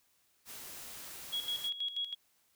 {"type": "noise", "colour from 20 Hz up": "white", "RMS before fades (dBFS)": -47, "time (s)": [0.45, 1.71], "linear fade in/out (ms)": 50}
{"type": "tone with tremolo", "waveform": "sine", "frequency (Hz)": 3322, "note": "G#7", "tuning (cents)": 0, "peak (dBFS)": -32, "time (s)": [1.32, 2.15], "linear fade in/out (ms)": 20, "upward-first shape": "square", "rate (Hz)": 6.2, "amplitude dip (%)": 70}
{"effects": ["white hiss -72 dBFS RMS until 2.55 s"]}